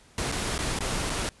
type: noise with dropouts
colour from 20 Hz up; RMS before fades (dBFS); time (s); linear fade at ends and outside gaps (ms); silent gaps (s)
pink; -29; 0.18-1.29; 1; 0.316-0.322 / 0.58-0.589 / 0.789-0.806 / 1.097-1.101
effects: pink hiss -56 dBFS RMS until 1.4 s + resampled to 24000 Hz